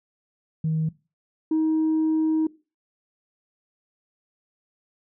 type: tone pair in turn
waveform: sine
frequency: 158.3 / 315.8 Hz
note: D#3 / D#4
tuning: +30 / +26 cents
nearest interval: octave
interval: 1196 cents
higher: second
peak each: -20 / -17 dBFS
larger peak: second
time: 0.64-0.89 / 1.51-2.47 s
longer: second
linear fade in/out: 5 ms
effects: noise-tail reverb RT60 0.3 s tail -20 dB re dry + tanh soft clip ceiling -17 dBFS